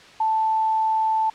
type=tone; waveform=sine; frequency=880 Hz; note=A5; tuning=in tune; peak=-18 dBFS; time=0.2-1.3 s; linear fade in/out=5 ms; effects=white hiss -46 dBFS RMS until 1.34 s + low-pass 4000 Hz 12 dB/octave